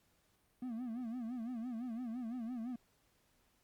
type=tone with vibrato; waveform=triangle; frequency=238 Hz; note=A#3; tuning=36 cents sharp; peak=-37 dBFS; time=0.62-2.76 s; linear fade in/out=5 ms; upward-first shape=sine; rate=5.9 Hz; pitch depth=130 cents each way; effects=pink hiss -74 dBFS RMS until 3.63 s + Opus 48 kbps